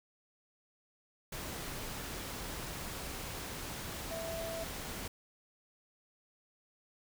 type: tone in noise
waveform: sine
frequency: 659.3 Hz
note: E5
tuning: in tune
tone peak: -39 dBFS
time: 4.11-4.64 s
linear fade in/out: 5 ms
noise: pink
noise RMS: -42 dBFS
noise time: 1.32-5.08 s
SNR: 0 dB
effects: none